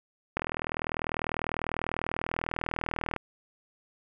click train, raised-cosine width 0.5 ms, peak -15 dBFS, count 113, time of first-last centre 0.37-3.163 s, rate 40.1 Hz, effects none

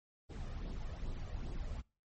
brown noise with flanger, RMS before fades -41 dBFS, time 0.29-1.82 s, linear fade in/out 20 ms, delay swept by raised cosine 0.21 to 1.71 ms, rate 2.5 Hz, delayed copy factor +0.5, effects noise-tail reverb RT60 0.4 s tail -26 dB re dry + MP3 32 kbps

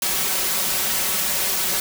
white noise with comb filter, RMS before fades -22 dBFS, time 0.02-1.8 s, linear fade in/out 2 ms, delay 5.3 ms, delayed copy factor +0.75, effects none

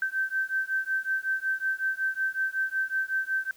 sine beating tone pair, 1549 / 1554.4 Hz, G6 / G6, -21 / -15 cents, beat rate 5.4 Hz, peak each -29 dBFS, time 0.02-3.51 s, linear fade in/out 2 ms, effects white hiss -58 dBFS RMS until 3.56 s

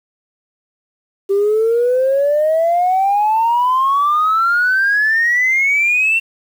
sine exponential sweep, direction up, 390 to 2725 Hz, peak -10 dBFS, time 1.29-6.2 s, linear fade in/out 20 ms, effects tanh soft clip ceiling -8 dBFS + 7-bit

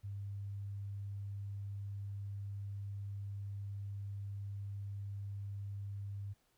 sine tone, 100 Hz, G2, 35 cents sharp, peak -40 dBFS, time 0.03-6.34 s, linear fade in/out 20 ms, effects pink hiss -75 dBFS RMS until 6.57 s

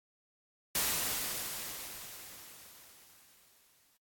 white noise with exponential decay, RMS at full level -30 dBFS, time 0.75-3.97 s, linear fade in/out 2 ms, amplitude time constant 700 ms, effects noise-tail reverb RT60 0.1 s tail -20 dB re dry + AAC 64 kbps

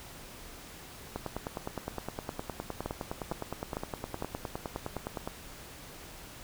two click trains, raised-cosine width 1 ms, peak -19 / -20 dBFS, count 4 / 41, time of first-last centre 2.86-4.224 / 1.16-5.275 s, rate 2.2 / 9.72 Hz, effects pink hiss -48 dBFS RMS until 6.43 s

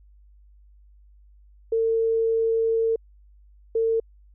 sine tone pair in turn, 451.9 / 451.9 Hz, A4 / A4, +46 / +46 cents, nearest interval unison, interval 0 cents, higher neither, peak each -19 dBFS, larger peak neither, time 1.72-2.96 / 3.75-4 s, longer first, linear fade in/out 5 ms, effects added 50 Hz sine -50 dBFS peak until 4.34 s

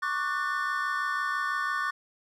triangle chord, D major seventh, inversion third, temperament equal with one note detuned, 1108.7 / 1174.7 / 1480 / 1794.9 Hz, C#6 / D6 / F#6 / A6, 0 / 0 / 0 / +34 cents, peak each -31 dBFS, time 0.02-1.91 s, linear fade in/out 10 ms, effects none

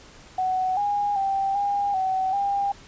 sine tone with pitch steps, 746 / 818 / 782 / 808 / 757 / 800 Hz, F#5 / G#5 / G5 / G#5 / F#5 / G5, +14 / -26 / -4 / -48 / +39 / +35 cents, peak -21 dBFS, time 0.38-2.72 s, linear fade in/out 5 ms, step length 390 ms, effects pink hiss -48 dBFS RMS until 2.87 s + resampled to 16000 Hz

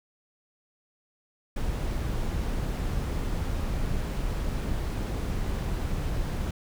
brown noise, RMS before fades -29 dBFS, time 1.56-6.51 s, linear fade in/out 5 ms, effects none

